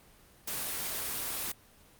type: noise with ADSR envelope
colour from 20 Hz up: white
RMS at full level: -33 dBFS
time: 0.47-1.52 s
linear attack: 12 ms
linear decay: 8 ms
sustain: -2 dB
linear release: 4 ms
effects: pink hiss -59 dBFS RMS until 1.99 s + Opus 24 kbps